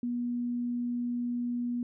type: tone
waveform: sine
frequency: 241.8 Hz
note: B3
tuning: 36 cents flat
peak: -29 dBFS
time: 0.03-1.83 s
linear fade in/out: 2 ms
effects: none